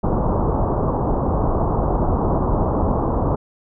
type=low-pass noise; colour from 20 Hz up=pink; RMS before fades=-19 dBFS; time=0.03-3.36 s; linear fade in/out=10 ms; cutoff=1100 Hz; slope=48 dB/octave; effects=none